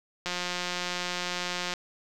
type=click train; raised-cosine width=0.2 ms; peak=-14 dBFS; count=264; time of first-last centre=0.26-1.738 s; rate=178 Hz; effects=none